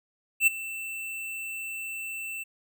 square tone with ADSR envelope, 2672 Hz, E7, 23 cents sharp, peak -16 dBFS, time 0.4-2.44 s, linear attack 70 ms, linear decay 15 ms, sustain -18 dB, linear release 16 ms, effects none

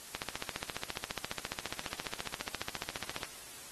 click train, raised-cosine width 0.2 ms, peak -17 dBFS, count 46, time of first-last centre 0.15-3.232 s, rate 14.6 Hz, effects white hiss -49 dBFS RMS until 3.71 s + AAC 32 kbps

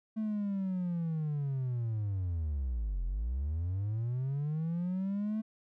triangle linear two-way sweep, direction down then up, 220.8 to 41.48 to 220.8 Hz, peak -28 dBFS, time 0.16-5.42 s, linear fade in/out 20 ms, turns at 3.04 s, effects tanh soft clip ceiling -25 dBFS

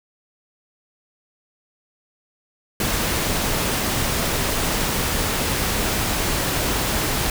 pink noise, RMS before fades -22 dBFS, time 2.8-7.3 s, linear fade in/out 2 ms, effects none

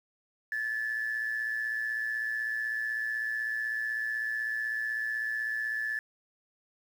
sine tone with amplitude modulation, 1736 Hz, A6, 24 cents flat, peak -26 dBFS, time 0.52-5.99 s, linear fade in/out 2 ms, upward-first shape sine, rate 116 Hz, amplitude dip 60%, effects tanh soft clip ceiling -24 dBFS + 9-bit

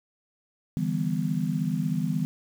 sine chord, E minor seventh, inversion third, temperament just, 148.33 / 164.81 / 197.78 / 247.2 Hz, D3 / E3 / G3 / B3, +18 / 0 / +16 / +2 cents, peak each -31 / -28 / -30 / -31 dBFS, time 0.77-2.25 s, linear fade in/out 0 ms, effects 8-bit

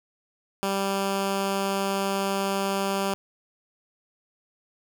10% pulse tone, 196 Hz, G3, in tune, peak -16 dBFS, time 0.63-3.14 s, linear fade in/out 0 ms, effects none

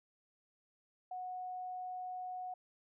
sine tone, 734 Hz, F#5, 14 cents flat, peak -40 dBFS, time 1.11-2.54 s, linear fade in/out 5 ms, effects none

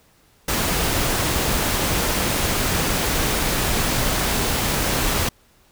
pink noise, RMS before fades -21 dBFS, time 0.48-5.29 s, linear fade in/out 5 ms, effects pink hiss -57 dBFS RMS until 5.71 s

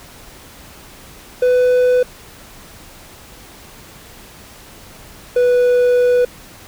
triangle tone pair in turn, 498.8 / 492.2 Hz, B4 / B4, +17 / -6 cents, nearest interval unison, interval 23 cents, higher first, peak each -8 dBFS, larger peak neither, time 1.42-2.03 / 5.36-6.25 s, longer second, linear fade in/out 5 ms, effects pink hiss -40 dBFS RMS until 6.67 s

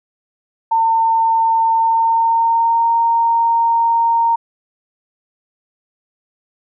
sine tone with pitch glide, 905 to 924.5 Hz, A5 to A#5, +48 to -15 cents, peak -11 dBFS, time 0.71-4.36 s, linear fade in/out 10 ms, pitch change +37 cents, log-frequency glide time 1.75-2.88 s, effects none

